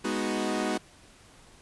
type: chord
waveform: sawtooth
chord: G# minor seventh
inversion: none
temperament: equal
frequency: 207.7 / 246.9 / 311.1 / 370 Hz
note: G#3 / B3 / D#4 / F#4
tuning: 0 / 0 / 0 / 0 cents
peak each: -29 dBFS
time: 0.04-0.78 s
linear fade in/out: 10 ms
effects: pink hiss -55 dBFS RMS until 1.61 s + resampled to 24000 Hz